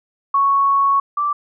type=tone pair in turn; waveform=sine; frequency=1108.7 / 1169 Hz; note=C#6 / D6; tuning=0 / -8 cents; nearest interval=minor second; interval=92 cents; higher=second; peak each=-12 / -16 dBFS; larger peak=first; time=0.34-1 / 1.17-1.33 s; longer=first; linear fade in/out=5 ms; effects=none